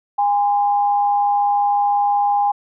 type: tone pair together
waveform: sine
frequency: 816 / 1029.6 Hz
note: G#5 / C6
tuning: -31 / -28 cents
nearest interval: major third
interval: 403 cents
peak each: -14 / -26 dBFS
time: 0.18-2.52 s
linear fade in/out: 10 ms
effects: none